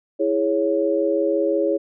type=chord; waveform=sine; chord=C# minor; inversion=first; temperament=equal; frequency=329.6 / 415.3 / 554.4 Hz; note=E4 / G#4 / C#5; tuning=0 / 0 / 0 cents; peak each=-22 / -22 / -21 dBFS; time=0.19-1.78 s; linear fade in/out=20 ms; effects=none